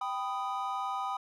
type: chord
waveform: triangle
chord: G augmented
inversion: none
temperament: equal with one note detuned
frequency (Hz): 784 / 994.6 / 1244.5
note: G5 / B5 / D#6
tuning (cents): 0 / +12 / 0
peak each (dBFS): -34 / -35 / -34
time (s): 0.01-1.17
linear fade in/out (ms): 5
effects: none